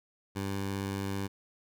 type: tone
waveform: 15% pulse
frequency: 98.3 Hz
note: G2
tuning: 5 cents sharp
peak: -26 dBFS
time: 0.35-1.28 s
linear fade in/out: 20 ms
effects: none